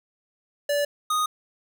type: tone pair in turn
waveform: square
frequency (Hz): 579 / 1241.1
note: D5 / D#6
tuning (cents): -25 / -5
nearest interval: octave + minor second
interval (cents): 1320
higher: second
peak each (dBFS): -22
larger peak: neither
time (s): 0.69-0.85 / 1.1-1.26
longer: neither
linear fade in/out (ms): 5
effects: none